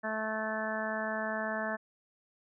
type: harmonic tone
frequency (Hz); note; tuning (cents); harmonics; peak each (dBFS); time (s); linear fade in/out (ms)
218.1; A3; -15; 1 / 2 / 3 / 4 / 5 / 6 / 7 / 8; -39 / -45 / -36 / -42 / -42 / -45 / -41 / -38; 0.03-1.77; 20
effects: none